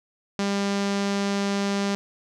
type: tone with low-pass filter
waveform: sawtooth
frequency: 199.6 Hz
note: G3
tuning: 32 cents sharp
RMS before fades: -25 dBFS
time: 0.39-1.95 s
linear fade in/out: 0 ms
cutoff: 5900 Hz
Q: 1.5
effects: none